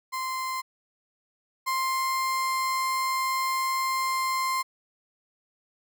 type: tone pair in turn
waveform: 35% pulse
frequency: 1041 / 1050.1 Hz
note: C6 / C6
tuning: -9 / +6 cents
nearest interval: unison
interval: 15 cents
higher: second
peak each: -27 / -23 dBFS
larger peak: second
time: 0.12-0.62 / 1.66-4.63 s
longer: second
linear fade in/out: 20 ms
effects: none